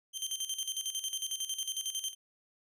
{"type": "tone with tremolo", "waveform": "20% pulse", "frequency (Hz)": 3136, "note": "G7", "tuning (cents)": 0, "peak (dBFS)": -27, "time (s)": [0.13, 2.15], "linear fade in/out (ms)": 50, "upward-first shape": "square", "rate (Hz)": 11, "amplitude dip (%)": 70, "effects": []}